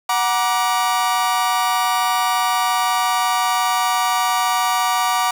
40% pulse chord, Gb augmented, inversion none, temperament equal with one note detuned, 740 / 951.4 / 1174.7 Hz, Gb5 / Bb5 / D6, 0 / +35 / 0 cents, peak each -20 dBFS, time 0.09-5.31 s, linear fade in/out 5 ms, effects 7-bit

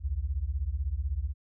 sine beating tone pair, 61 / 77 Hz, B1 / D#2, -21 / -17 cents, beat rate 16 Hz, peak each -31 dBFS, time 0-1.34 s, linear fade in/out 50 ms, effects none

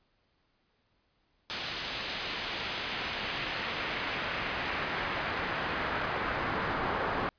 brown noise with band-pass filter sweep, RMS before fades -34 dBFS, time 1.5-7.29 s, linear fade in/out 0 ms, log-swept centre 4000 to 1200 Hz, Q 1.1, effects pink hiss -73 dBFS RMS until 7.38 s + resampled to 11025 Hz

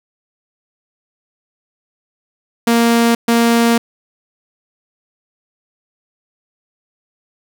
sawtooth tone bursts at uneven times, 233.1 Hz, A#3, in tune, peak -6 dBFS, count 2, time 2.67-3.15 / 3.28-3.78 s, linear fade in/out 5 ms, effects none

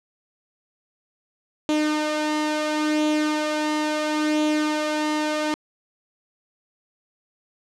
sawtooth tone with flanger, 304.4 Hz, D#4, 38 cents flat, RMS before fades -23 dBFS, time 1.69-5.54 s, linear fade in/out 0 ms, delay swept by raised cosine 0.29 to 2.29 ms, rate 0.73 Hz, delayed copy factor +0.5, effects low-pass 7000 Hz 12 dB/octave

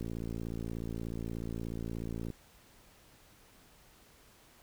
click train, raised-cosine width 3 ms, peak -26 dBFS, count 131, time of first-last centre 0.01-2.303 s, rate 56.7 Hz, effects pink hiss -61 dBFS RMS until 4.62 s

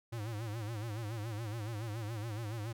square tone with vibrato, 110 Hz, A2, in tune, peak -38 dBFS, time 0.12-2.73 s, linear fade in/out 10 ms, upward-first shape sine, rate 7.1 Hz, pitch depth 130 cents each way, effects none

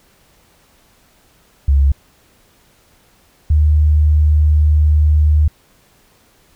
sine tone pair in turn, 69.3 / 75.77 Hz, C#2 / D#2, 0 / -45 cents, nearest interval major second, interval 155 cents, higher second, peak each -8 dBFS, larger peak neither, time 1.68-1.92 / 3.5-5.48 s, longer second, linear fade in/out 5 ms, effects pink hiss -53 dBFS RMS until 6.55 s

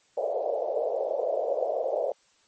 pink band-pass noise, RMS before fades -28 dBFS, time 0.17-2.12 s, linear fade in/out 2 ms, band 490 to 660 Hz, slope 48 dB/octave, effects white hiss -64 dBFS RMS until 2.47 s + MP3 32 kbps

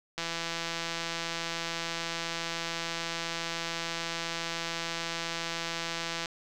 click train, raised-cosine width 0.2 ms, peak -16 dBFS, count 1016, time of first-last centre 0.18-6.258 s, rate 167 Hz, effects 9-bit

